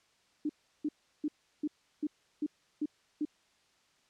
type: tone bursts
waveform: sine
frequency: 300 Hz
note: D4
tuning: 37 cents sharp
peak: -29 dBFS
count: 8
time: 0.45-3.252 s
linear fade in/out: 5 ms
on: 44 ms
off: 350 ms
effects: white hiss -69 dBFS RMS until 4.09 s + low-pass 6000 Hz 12 dB/octave